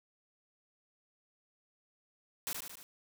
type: noise with echo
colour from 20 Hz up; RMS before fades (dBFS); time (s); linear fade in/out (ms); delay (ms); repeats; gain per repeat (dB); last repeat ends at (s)
white; -37; 2.47-2.53; 0; 75; 4; -4; 2.83
effects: none